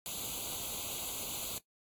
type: noise with comb filter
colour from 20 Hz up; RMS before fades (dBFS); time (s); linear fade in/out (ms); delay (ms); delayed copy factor
white; -39; 0.06-1.58; 0; 0.28; +0.95
effects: noise-tail reverb RT60 0.1 s tail -17 dB re dry + AAC 64 kbps